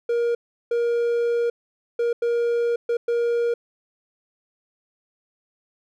triangle tone bursts at uneven times, 472 Hz, A#4, 22 cents sharp, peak -17 dBFS, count 6, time 0.09-0.35 / 0.71-1.5 / 1.99-2.13 / 2.22-2.76 / 2.89-2.97 / 3.08-3.54 s, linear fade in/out 5 ms, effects none

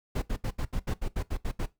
brown noise bursts, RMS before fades -29 dBFS, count 11, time 0.15-1.661 s, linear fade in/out 10 ms, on 71 ms, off 73 ms, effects noise-tail reverb RT60 0.2 s tail -18 dB re dry

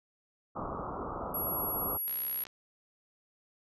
white low-pass noise, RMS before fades -38 dBFS, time 0.55-1.98 s, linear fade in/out 20 ms, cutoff 1300 Hz, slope 96 dB/octave
sine tone, 11390 Hz, F9, 33 cents sharp, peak -32 dBFS, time 1.34-2.44 s, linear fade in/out 5 ms
click train, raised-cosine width 0.2 ms, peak -29 dBFS, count 26, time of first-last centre 2.08-2.468 s, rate 64.4 Hz
effects none

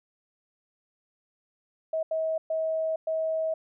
sine tone bursts at uneven times, 640 Hz, D#5, 49 cents sharp, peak -25 dBFS, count 4, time 1.93-2.03 / 2.11-2.38 / 2.5-2.96 / 3.07-3.54 s, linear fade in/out 5 ms, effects none

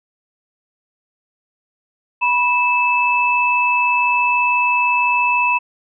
sine tone pair together, 978 / 2623 Hz, B5 / E7, -17 / -9 cents, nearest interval octave + perfect fourth, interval 1708 cents, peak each -16 / -16 dBFS, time 2.21-5.59 s, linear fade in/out 20 ms, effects none

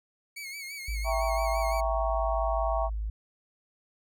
sawtooth tone with vibrato, 2217 Hz, C#7, in tune, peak -34 dBFS, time 0.36-1.81 s, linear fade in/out 10 ms, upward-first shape sine, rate 5.9 Hz, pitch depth 72 cents each way
sine tone, 53.1 Hz, G#1, 39 cents sharp, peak -29 dBFS, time 0.88-3.1 s, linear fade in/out 5 ms
sine chord, E diminished seventh, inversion none, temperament equal, 659.3 / 784 / 932.3 / 1108.7 Hz, E5 / G5 / Bb5 / Db6, 0 / 0 / 0 / 0 cents, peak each -29 / -33 / -35 / -34 dBFS, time 1.04-2.9 s, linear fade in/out 50 ms
effects none

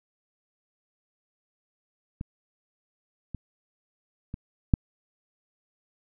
clicks, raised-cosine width 5 ms, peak -21 / -22 / -22 / -6 dBFS, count 4, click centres 2.211 / 3.347 / 4.341 / 4.738 s, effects none

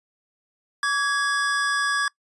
square tone pair together, 1143.4 / 1661.2 Hz, D6 / G#6, -47 / 0 cents, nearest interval tritone, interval 647 cents, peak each -26 / -23 dBFS, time 0.83-2.08 s, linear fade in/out 2 ms, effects noise-tail reverb RT60 0.1 s tail -24 dB re dry + resampled to 24000 Hz

